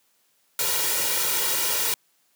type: noise with comb filter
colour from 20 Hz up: white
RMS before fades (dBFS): -24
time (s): 0.59-1.94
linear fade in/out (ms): 2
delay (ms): 2.1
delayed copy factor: +1
effects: white hiss -66 dBFS RMS until 2.35 s + high-pass 150 Hz 12 dB/octave